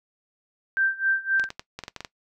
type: tone with tremolo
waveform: sine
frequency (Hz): 1568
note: G6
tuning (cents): 0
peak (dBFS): -18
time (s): 0.77-1.49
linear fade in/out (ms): 0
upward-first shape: sine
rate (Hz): 3.8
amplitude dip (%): 90
type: clicks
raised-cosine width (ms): 0.2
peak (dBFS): -17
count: 10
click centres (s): 1.397 / 1.44 / 1.504 / 1.595 / 1.79 / 1.837 / 1.881 / 1.963 / 2.006 / 2.048
effects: noise-tail reverb RT60 0.1 s tail -19 dB re dry